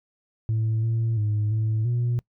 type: tone with pitch steps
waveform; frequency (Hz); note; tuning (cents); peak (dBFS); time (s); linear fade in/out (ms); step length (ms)
sine; 111 / 113.8 / 105.6 / 109.7 / 120.4; A2 / A#2 / G#2 / A2 / B2; +16 / -41 / +29 / -5 / -44; -19; 0.49-2.19; 0; 340
effects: noise-tail reverb RT60 0.1 s tail -25 dB re dry + tanh soft clip ceiling -19 dBFS